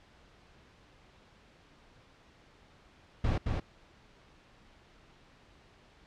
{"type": "noise with echo", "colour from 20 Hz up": "brown", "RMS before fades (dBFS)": -28, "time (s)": [3.24, 3.38], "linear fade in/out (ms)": 5, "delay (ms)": 220, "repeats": 1, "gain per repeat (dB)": -3, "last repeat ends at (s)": 3.6, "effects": ["pink hiss -60 dBFS RMS until 6.06 s", "low-pass 4000 Hz 12 dB/octave"]}